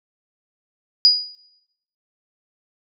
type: tone with exponential decay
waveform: sine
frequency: 4908 Hz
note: D#8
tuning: 25 cents flat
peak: -6 dBFS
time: 1.05-1.35 s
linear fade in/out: 0 ms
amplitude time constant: 65 ms
effects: noise-tail reverb RT60 0.9 s tail -24 dB re dry